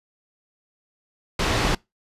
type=low-pass noise; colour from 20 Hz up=pink; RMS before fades=-22 dBFS; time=1.39-1.75 s; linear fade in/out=5 ms; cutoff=4900 Hz; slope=12 dB/octave; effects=noise-tail reverb RT60 0.2 s tail -24 dB re dry + resampled to 32000 Hz